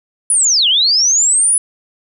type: linear two-way sweep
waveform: sine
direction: down then up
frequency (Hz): 10080 to 2794 to 10080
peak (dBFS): -9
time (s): 0.3-1.58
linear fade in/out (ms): 2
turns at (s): 0.68
effects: none